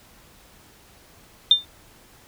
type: tone with exponential decay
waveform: sine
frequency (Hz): 3601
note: A7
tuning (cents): +39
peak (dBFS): -7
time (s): 1.51-1.65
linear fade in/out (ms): 2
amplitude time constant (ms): 29
effects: pink hiss -52 dBFS RMS until 2.27 s